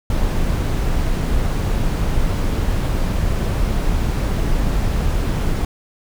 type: noise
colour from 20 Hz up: brown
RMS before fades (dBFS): -18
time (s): 0.1-5.65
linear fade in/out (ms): 2
effects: none